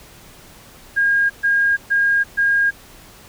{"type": "tone bursts", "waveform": "sine", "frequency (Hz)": 1623, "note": "G#6", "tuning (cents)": -40, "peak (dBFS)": -13, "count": 4, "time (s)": [0.96, 2.71], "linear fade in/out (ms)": 20, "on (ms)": 340, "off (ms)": 130, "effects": ["pink hiss -44 dBFS RMS until 3.28 s"]}